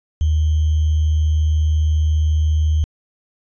sine tone with sample-and-hold, 77.2 Hz, D#2, 13 cents flat, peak -13 dBFS, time 0.21-2.84 s, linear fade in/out 0 ms, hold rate 3150 Hz, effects resampled to 16000 Hz

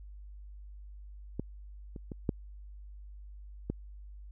clicks, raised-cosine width 3 ms, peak -20 / -30 / -26 / -15 / -19 dBFS, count 5, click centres 1.396 / 1.962 / 2.118 / 2.292 / 3.7 s, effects added 50 Hz sine -45 dBFS peak until 4.31 s

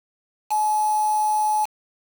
sine tone with quantisation, 852 Hz, G#5, 44 cents sharp, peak -18 dBFS, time 0.5-1.66 s, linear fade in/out 20 ms, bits 5, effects none

